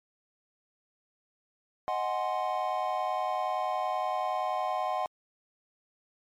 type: chord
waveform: triangle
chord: Ab dominant seventh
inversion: second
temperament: equal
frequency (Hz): 622.3 / 740 / 830.6 / 1046.5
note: Eb5 / Gb5 / Ab5 / C6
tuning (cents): 0 / 0 / 0 / 0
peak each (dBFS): -33 / -29 / -35 / -32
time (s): 1.88-5.06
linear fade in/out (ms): 0
effects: MP3 96 kbps